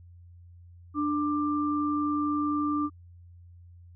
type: tone pair together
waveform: sine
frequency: 296 / 1184.7 Hz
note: D4 / D6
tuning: +14 / +15 cents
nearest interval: 2 octaves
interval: 2401 cents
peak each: -26 / -30 dBFS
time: 0.94-2.9 s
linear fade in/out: 50 ms
effects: added 87 Hz sine -48 dBFS peak until 3.95 s